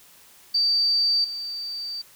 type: tone with level steps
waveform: sine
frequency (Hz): 4634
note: D8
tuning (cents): -24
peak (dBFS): -18 / -29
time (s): 0.54-2.02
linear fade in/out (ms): 10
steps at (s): 1.24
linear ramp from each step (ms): 5
effects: white hiss -52 dBFS RMS until 2.15 s